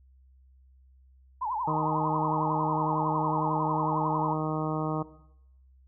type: tone with vibrato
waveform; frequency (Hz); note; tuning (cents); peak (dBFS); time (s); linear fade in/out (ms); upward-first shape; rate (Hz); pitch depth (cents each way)
sine; 931; A#5; -2; -28; 1.41-4.34; 10; triangle; 11; 230
type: harmonic tone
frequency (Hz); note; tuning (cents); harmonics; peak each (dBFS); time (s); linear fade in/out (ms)
155.56; D#3; 0; 1 / 2 / 3 / 4 / 5 / 6 / 7 / 8; -31 / -34 / -36 / -37 / -38 / -39 / -39 / -40; 1.67-5.03; 10
effects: noise-tail reverb RT60 0.8 s tail -17 dB re dry + added 65 Hz sine -55 dBFS peak until 5.87 s